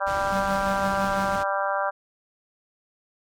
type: harmonic tone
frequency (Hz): 196.4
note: G3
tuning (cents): +4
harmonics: 3 / 4 / 5 / 6 / 7 / 8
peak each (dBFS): -28 / -29 / -30 / -31 / -31 / -32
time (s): 0-1.91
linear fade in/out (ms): 20
type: low-pass noise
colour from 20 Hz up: pink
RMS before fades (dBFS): -36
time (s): 0.06-1.44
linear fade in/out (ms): 20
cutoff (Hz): 7000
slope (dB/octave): 12
type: tone with tremolo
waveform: square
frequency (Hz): 194.2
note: G3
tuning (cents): -16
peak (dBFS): -28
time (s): 0.32-1.36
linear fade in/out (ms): 2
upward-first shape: sine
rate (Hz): 5.9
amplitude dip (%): 70
effects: none